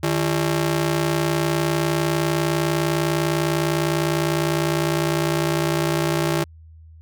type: ring-modulated tone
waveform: sawtooth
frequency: 247.1 Hz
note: B3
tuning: 1 cent sharp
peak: -12 dBFS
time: 0.03-6.44 s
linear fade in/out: 5 ms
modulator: 93.6 Hz
effects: added 80 Hz sine -42 dBFS peak until 7.01 s